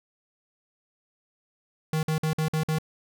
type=tone bursts; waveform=square; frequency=156.9 Hz; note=D#3; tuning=15 cents sharp; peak=-24 dBFS; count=6; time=1.93-2.785 s; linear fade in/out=2 ms; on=100 ms; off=51 ms; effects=none